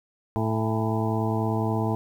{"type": "harmonic tone with a mistuned harmonic", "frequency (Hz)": 110.4, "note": "A2", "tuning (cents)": 6, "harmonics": [1, 2, 3, 4, 6, 7, 8, 9], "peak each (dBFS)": [-26, -29, -31, -32, -34, -34, -35, -36], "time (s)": [0.36, 1.95], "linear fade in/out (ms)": 0, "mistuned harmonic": 7, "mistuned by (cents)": 58, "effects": ["9-bit"]}